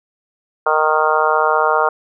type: harmonic tone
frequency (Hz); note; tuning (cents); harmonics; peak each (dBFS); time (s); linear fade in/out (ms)
155; D#3; -6; 3 / 4 / 5 / 6 / 7 / 8 / 9; -20 / -20 / -20 / -20 / -20 / -20 / -20; 0.66-1.89; 5
effects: none